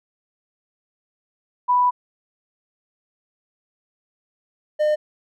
sine / triangle tone pair in turn, 987.8 / 605.9 Hz, B5 / D#5, 0 / -46 cents, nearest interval minor sixth, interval 846 cents, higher first, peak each -14 dBFS, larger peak neither, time 1.68-1.91 / 4.79-4.96 s, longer first, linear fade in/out 20 ms, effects none

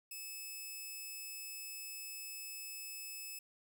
5% pulse tone, 2600 Hz, E7, 24 cents flat, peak -35 dBFS, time 0.11-3.39 s, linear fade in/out 5 ms, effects 12-bit

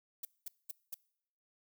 violet noise bursts, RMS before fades -41 dBFS, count 4, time 0.23-0.944 s, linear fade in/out 5 ms, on 21 ms, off 210 ms, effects noise-tail reverb RT60 0.7 s tail -23 dB re dry

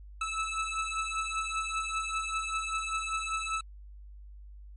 25% pulse beating tone pair, 1306 / 1311.1 Hz, E6 / E6, -17 / -10 cents, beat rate 5.1 Hz, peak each -30 dBFS, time 0.21-3.61 s, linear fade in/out 5 ms, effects added 50 Hz sine -45 dBFS peak until 4.76 s + MP3 48 kbps

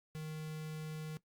square tone with notch filter, 155.7 Hz, D#3, 2 cents sharp, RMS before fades -43 dBFS, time 0.15-1.17 s, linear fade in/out 0 ms, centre 890 Hz, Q 1.8, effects noise-tail reverb RT60 0.1 s tail -18 dB re dry + Opus 48 kbps

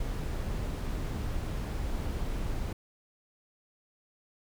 brown noise, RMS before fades -33 dBFS, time 0-2.73 s, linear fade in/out 5 ms, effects none

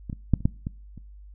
clicks, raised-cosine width 5 ms, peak -20 / -21 / -6 / -27 / -7 / -17 / -28 dBFS, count 7, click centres 0.098 / 0.129 / 0.337 / 0.406 / 0.455 / 0.669 / 0.977 s, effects noise-tail reverb RT60 0.4 s tail -23 dB re dry + added 50 Hz sine -43 dBFS peak until 1.34 s

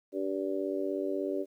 harmonic tone, 96.5 Hz, G2, 27 cents flat, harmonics 3 / 4 / 5 / 6, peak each -35 / -33 / -40 / -36 dBFS, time 0.12-1.46 s, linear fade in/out 50 ms, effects 11-bit

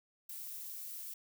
violet noise, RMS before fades -45 dBFS, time 0.29-1.14 s, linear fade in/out 5 ms, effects none

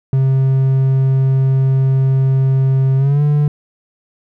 triangle tone with pitch glide, 133.4 to 147.16 Hz, C3 to D3, +34 to +4 cents, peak -8 dBFS, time 0.13-3.48 s, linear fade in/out 2 ms, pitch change +170 cents, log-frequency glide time 2.97-3.22 s, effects none

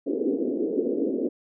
pink band-pass noise, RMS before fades -26 dBFS, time 0.06-1.29 s, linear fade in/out 10 ms, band 250 to 480 Hz, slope 48 dB/octave, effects none

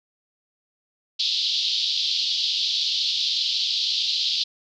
white band-pass noise, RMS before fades -24 dBFS, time 1.19-4.44 s, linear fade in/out 10 ms, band 3200 to 4700 Hz, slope 48 dB/octave, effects none

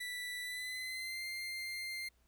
30% pulse tone with pitch glide, 1972 to 2101 Hz, B6 to C7, -3 to +7 cents, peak -37 dBFS, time 0-2.09 s, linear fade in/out 10 ms, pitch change +110 cents, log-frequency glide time 0.42-1.26 s, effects added 60 Hz sine -70 dBFS peak until 2.27 s + pink hiss -75 dBFS RMS until 2.27 s

